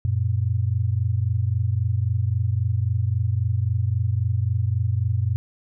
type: tone pair together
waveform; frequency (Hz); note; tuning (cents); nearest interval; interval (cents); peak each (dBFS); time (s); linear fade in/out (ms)
sine; 92.81 / 116.54; F#2 / A#2; +6 / 0; major third; 394; -22; 0.05-5.36; 0
effects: none